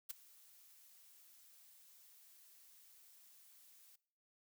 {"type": "noise with ADSR envelope", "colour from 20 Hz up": "blue", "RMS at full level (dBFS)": -41, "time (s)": [0.09, 3.96], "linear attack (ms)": 14, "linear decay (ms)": 13, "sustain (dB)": -23, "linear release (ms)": 7, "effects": ["noise-tail reverb RT60 0.6 s tail -21 dB re dry"]}